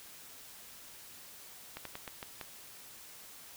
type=slowing click train; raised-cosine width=0.3 ms; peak=-25 dBFS; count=6; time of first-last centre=1.77-2.412 s; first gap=83 ms; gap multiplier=1.22; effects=white hiss -52 dBFS RMS until 3.56 s